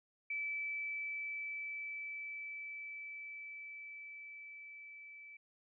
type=tone with level ramp; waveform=sine; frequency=2311 Hz; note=D7; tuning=28 cents flat; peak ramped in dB=-36 to -51 dBFS; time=0.3-5.37 s; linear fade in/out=5 ms; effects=none